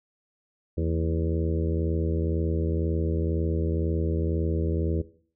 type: harmonic tone with a mistuned harmonic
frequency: 82 Hz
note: E2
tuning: 9 cents flat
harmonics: 1 / 2 / 3 / 4 / 5 / 6 / 7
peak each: -26 / -32 / -36 / -32 / -35 / -36 / -42 dBFS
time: 0.77-5.02 s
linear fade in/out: 10 ms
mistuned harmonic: 3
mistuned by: -96 cents
effects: noise-tail reverb RT60 0.5 s tail -17 dB re dry